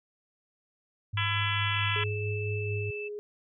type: tone with tremolo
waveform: sine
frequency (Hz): 103.3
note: G#2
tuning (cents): -9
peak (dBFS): -29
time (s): 1.13-2.91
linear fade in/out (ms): 10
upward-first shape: sine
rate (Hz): 4.5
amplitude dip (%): 25
type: harmonic tone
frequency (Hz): 335.4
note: E4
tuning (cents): +30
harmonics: 3 / 4 / 5 / 6 / 7 / 8 / 9 / 10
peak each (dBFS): -36 / -36 / -36 / -36 / -36 / -36 / -36 / -36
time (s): 1.17-2.04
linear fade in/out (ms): 5
type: tone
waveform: sine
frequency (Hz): 2637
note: E7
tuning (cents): 0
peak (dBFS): -37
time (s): 1.72-3.09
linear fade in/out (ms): 20
type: tone with pitch glide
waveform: sine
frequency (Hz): 420.5 to 415.7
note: G#4 to G#4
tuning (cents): +22 to +2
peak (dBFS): -35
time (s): 1.96-3.19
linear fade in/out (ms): 0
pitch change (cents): -20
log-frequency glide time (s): 2.6-2.71
effects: none